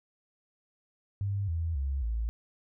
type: tone with pitch steps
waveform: sine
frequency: 99.8 / 82.48 / 68.17 / 56.34 Hz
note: G2 / E2 / C#2 / A1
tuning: +32 / +2 / -28 / +42 cents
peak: -28 dBFS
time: 1.21-2.29 s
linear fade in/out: 0 ms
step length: 270 ms
effects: none